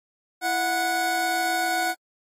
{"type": "tone pair together", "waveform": "25% pulse", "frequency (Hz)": [333.8, 735.2], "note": ["E4", "F#5"], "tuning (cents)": [22, -11], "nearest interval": "octave + major second", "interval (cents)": 1367, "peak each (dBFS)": [-28, -19], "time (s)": [0.41, 1.95], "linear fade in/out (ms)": 50, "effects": ["AAC 48 kbps"]}